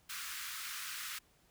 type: high-pass noise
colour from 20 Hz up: pink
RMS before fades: -43 dBFS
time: 0.09-1.19 s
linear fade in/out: 10 ms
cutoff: 1200 Hz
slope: 48 dB/octave
effects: pink hiss -69 dBFS RMS until 1.5 s